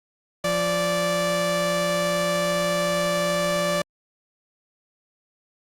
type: tone pair together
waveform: sawtooth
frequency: 173.82 / 584 Hz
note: F3 / D5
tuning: -8 / -10 cents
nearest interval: octave + major sixth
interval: 2098 cents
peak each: -24 / -18 dBFS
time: 0.44-3.82 s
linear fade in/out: 5 ms
effects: low-pass 12000 Hz 12 dB/octave + Opus 48 kbps